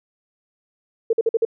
sine tone bursts, 454.4 Hz, A#4, 44 cents flat, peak -14 dBFS, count 5, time 1.1-1.451 s, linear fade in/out 5 ms, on 31 ms, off 49 ms, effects none

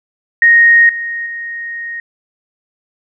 sine tone with level steps, 1864.7 Hz, A#6, in tune, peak -4 / -18 / -21 dBFS, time 0.42-2 s, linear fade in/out 2 ms, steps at 0.89 / 1.26 s, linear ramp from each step 2 ms, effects none

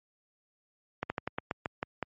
slowing click train, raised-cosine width 0.5 ms, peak -16 dBFS, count 9, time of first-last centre 1.03-2.027 s, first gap 70 ms, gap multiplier 1.16, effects high-pass 80 Hz 12 dB/octave + MP3 32 kbps

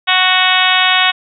harmonic tone, 370 Hz, F#4, in tune, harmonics 2 / 3 / 4 / 5 / 6 / 7 / 8 / 9 / 10, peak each -18 / -18 / -18 / -18 / -18 / -18 / -18 / -18 / -18 dBFS, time 0.07-1.12 s, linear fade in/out 20 ms, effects none

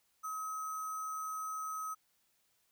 sine tone with sample-and-hold, 1274 Hz, D#6, 41 cents sharp, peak -37 dBFS, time 0.23-1.95 s, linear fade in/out 20 ms, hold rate 7350 Hz, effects white hiss -75 dBFS RMS until 2.71 s

